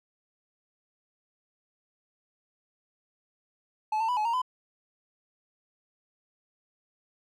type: tone with pitch steps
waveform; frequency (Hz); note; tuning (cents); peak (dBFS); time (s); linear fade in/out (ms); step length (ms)
triangle; 862 / 896 / 988 / 852 / 929 / 1011; A5 / A5 / B5 / G#5 / A#5 / B5; -36 / +31 / 0 / +44 / -6 / +40; -23; 3.92-4.418; 5; 83
effects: none